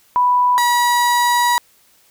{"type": "tone pair in turn", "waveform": ["sine", "35% pulse"], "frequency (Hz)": [987.8, 965.8], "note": ["B5", "B5"], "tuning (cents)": [0, -39], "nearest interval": "unison", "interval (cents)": 39, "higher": "first", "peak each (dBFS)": -11, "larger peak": "neither", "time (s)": [[0.16, 0.58], [0.58, 1.58]], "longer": "second", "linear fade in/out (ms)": 0, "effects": ["white hiss -54 dBFS RMS until 2.1 s"]}